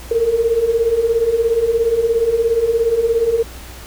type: beating tone pair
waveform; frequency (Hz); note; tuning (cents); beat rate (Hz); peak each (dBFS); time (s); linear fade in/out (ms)
sine; 446.6 / 463.6; A4 / A#4; +26 / -10; 17; -19 / -14; 0.11-3.43; 5
effects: added 60 Hz sine -34 dBFS peak until 3.86 s + pink hiss -37 dBFS RMS until 3.86 s